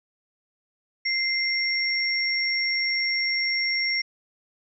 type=tone pair together; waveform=sine; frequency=2093 / 5522 Hz; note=C7 / F8; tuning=0 / -20 cents; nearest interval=octave + perfect fourth; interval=1680 cents; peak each=-24 / -26 dBFS; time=1.05-4.02 s; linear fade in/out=10 ms; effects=none